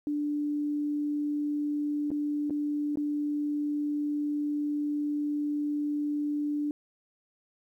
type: tone with dropouts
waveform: sine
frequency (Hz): 294.2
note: D4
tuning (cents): +3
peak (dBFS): -27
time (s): 0.07-6.71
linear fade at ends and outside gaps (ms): 1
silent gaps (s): 2.105-2.115 / 2.498-2.506 / 2.957-2.972
effects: 11-bit